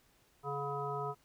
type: harmonic tone with a mistuned harmonic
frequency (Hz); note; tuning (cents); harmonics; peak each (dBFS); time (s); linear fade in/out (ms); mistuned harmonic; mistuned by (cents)
141.1; C#3; +31; 1 / 3 / 5 / 7 / 9; -42 / -40 / -42 / -42 / -41; 0.43-1.15; 50; 5; +27
effects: pink hiss -69 dBFS RMS until 1.24 s